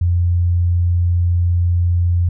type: tone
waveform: sine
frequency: 87.31 Hz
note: F2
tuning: in tune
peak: -12 dBFS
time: 0.01-2.29 s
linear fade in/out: 5 ms
effects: none